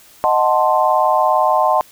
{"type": "chord", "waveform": "sine", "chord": "D# diminished seventh", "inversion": "none", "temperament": "equal", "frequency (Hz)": [622.3, 740, 880, 1046.5], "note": ["D#5", "F#5", "A5", "C6"], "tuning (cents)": [0, 0, 0, 0], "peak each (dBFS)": -17, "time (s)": [0.24, 1.81], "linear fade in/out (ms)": 0, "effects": ["white hiss -46 dBFS RMS until 1.91 s"]}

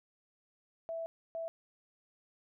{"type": "tone bursts at uneven times", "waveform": "sine", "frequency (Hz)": 659.3, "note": "E5", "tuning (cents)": 0, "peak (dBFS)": -36, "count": 2, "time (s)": [[0.89, 1.06], [1.35, 1.48]], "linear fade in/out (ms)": 0, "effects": []}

